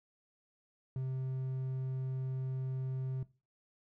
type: tone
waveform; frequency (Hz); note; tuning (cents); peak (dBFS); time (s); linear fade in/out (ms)
triangle; 130.9; C3; +1; -32; 0.96-3.23; 2
effects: noise-tail reverb RT60 0.3 s tail -18 dB re dry